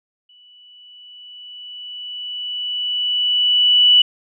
sine tone with exponential growth, 2960 Hz, F#7, in tune, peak -7 dBFS, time 0.29-4.02 s, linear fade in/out 5 ms, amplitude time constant 810 ms, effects none

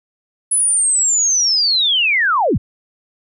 sine linear sweep, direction down, 10230 to 43.65 Hz, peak -12 dBFS, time 0.51-2.58 s, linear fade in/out 10 ms, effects none

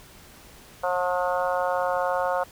harmonic tone, 180.1 Hz, F#3, 46 cents flat, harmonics 3 / 4 / 5 / 6 / 7 / 8, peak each -26 / -28 / -30 / -32 / -33 / -34 dBFS, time 0.83-2.44 s, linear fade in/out 10 ms, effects pink hiss -49 dBFS RMS until 2.51 s

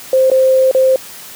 sine tone with dropouts, 523.3 Hz, C5, in tune, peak -7 dBFS, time 0.13-0.96 s, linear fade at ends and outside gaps 2 ms, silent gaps 0.301-0.315 / 0.713-0.748 s, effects white hiss -33 dBFS RMS until 1.35 s + high-pass 80 Hz 12 dB/octave

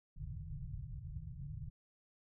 white low-pass noise, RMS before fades -45 dBFS, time 0.16-1.7 s, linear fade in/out 10 ms, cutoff 160 Hz, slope 96 dB/octave, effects none

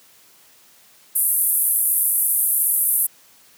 white band-pass noise, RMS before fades -19 dBFS, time 1.15-3.07 s, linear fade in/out 10 ms, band 10000 to 13000 Hz, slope 48 dB/octave, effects white hiss -52 dBFS RMS until 3.57 s + high-pass 100 Hz 12 dB/octave

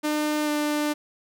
sawtooth tone with pitch glide, 301.6 to 297.8 Hz, D4 to D4, +46 to +24 cents, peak -19 dBFS, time 0.03-0.94 s, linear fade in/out 20 ms, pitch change -22 cents, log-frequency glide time 0.44-0.49 s, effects none

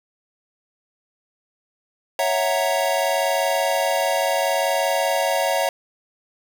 square chord, F# dominant seventh, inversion second, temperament equal, 554.4 / 659.3 / 740 / 932.3 Hz, C#5 / E5 / F#5 / A#5, 0 / 0 / 0 / 0 cents, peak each -24 / -24 / -26 / -27 dBFS, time 2.19-5.69 s, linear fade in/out 2 ms, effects 9-bit

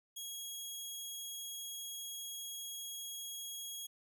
15% pulse tone, 3305 Hz, G#7, 9 cents flat, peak -35 dBFS, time 0.16-3.87 s, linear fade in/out 10 ms, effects none

